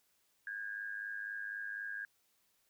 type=tone with amplitude modulation; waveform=sine; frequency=1623 Hz; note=G#6; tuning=40 cents flat; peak=-36 dBFS; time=0.47-2.05 s; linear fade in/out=2 ms; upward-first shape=sine; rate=104 Hz; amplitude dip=70%; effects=white hiss -75 dBFS RMS until 2.69 s